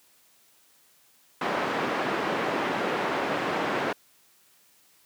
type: band-pass noise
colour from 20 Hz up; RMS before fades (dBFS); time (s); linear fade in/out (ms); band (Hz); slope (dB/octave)
pink; -28; 1.41-3.93; 5; 290 to 1900; 12
effects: white hiss -61 dBFS RMS until 5.05 s + high-pass 100 Hz 12 dB/octave